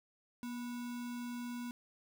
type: tone with sample-and-hold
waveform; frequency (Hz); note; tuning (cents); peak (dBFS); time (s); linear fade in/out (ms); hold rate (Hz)
sine; 240.8; B3; -44; -39; 0.43-1.71; 0; 1225
effects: none